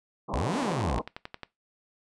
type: band-pass noise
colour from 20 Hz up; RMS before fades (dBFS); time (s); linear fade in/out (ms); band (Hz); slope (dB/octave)
white; -33; 0.28-1.02; 10; 140 to 1100; 96
type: exponential two-way sweep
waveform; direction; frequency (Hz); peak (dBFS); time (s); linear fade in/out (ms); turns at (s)
sawtooth; up then down; 48.66 to 304 to 48.66; -24; 0.33-0.99; 10; 0.59
type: click train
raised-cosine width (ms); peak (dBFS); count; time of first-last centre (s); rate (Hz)
0.3; -21; 11; 0.54-1.433; 11.2
effects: noise-tail reverb RT60 0.2 s tail -20 dB re dry + resampled to 22050 Hz